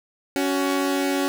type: tone pair together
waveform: sawtooth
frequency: 280 / 373.8 Hz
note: C#4 / F#4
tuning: +18 / +18 cents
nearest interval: perfect fourth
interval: 500 cents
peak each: -18 / -22 dBFS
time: 0.36-1.28 s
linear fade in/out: 0 ms
effects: none